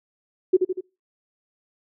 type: tone with echo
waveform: sine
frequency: 370 Hz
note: F#4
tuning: in tune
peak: -11 dBFS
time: 0.53-0.57 s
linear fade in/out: 10 ms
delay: 80 ms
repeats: 3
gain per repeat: -5 dB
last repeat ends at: 0.81 s
effects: noise-tail reverb RT60 0.3 s tail -25 dB re dry